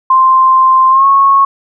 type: tone with pitch glide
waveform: sine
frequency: 1046.5 to 1098.5 Hz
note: C6 to C#6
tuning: 0 to -16 cents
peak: -4 dBFS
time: 0.1-1.45 s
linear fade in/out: 5 ms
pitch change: +84 cents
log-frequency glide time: 0.9-1.06 s
effects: none